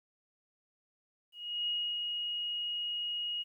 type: tone with ADSR envelope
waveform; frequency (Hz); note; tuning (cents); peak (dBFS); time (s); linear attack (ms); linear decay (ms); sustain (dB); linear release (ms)
sine; 2883; F#7; -46; -30; 1.32-3.44; 350; 300; -3; 28
effects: 12-bit